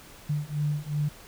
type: beating tone pair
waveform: sine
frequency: 146.83 / 149.53 Hz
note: D3 / D3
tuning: 0 / +32 cents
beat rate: 2.7 Hz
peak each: -29 dBFS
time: 0.29-1.09 s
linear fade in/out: 10 ms
effects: pink hiss -49 dBFS RMS until 1.27 s